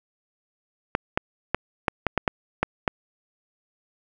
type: clicks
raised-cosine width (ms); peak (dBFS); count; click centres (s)
0.5; -5; 9; 0.951 / 1.175 / 1.546 / 1.882 / 2.067 / 2.177 / 2.278 / 2.63 / 2.878
effects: none